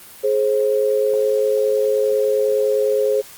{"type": "tone pair together", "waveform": "sine", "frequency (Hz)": [422.5, 532.3], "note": ["G#4", "C5"], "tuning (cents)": [30, 30], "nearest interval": "major third", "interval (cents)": 400, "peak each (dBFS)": [-17, -18], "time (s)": [0.23, 3.22], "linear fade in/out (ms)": 20, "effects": ["white hiss -41 dBFS RMS until 3.37 s", "Opus 32 kbps"]}